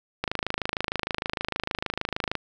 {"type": "click train", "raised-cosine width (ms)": 0.3, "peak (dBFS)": -10, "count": 57, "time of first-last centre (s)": [0.24, 2.353], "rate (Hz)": 26.5, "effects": []}